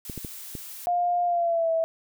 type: noise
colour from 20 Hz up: blue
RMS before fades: -40 dBFS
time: 0.05-0.86 s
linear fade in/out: 2 ms
type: clicks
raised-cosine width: 3 ms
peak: -22 dBFS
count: 4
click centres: 0.098 / 0.177 / 0.248 / 0.552 s
type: tone with pitch glide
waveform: sine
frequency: 705 to 654 Hz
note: F5 to E5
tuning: +16 to -14 cents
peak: -21 dBFS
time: 0.87-1.84 s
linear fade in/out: 0 ms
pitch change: -130 cents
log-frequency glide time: 1.25-1.71 s
effects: none